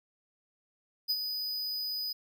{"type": "tone with ADSR envelope", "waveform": "square", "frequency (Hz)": 4978, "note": "D#8", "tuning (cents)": 0, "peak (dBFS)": -26, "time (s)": [1.08, 2.13], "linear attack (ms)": 25, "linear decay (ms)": 49, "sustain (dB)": -7, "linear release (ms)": 10, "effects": []}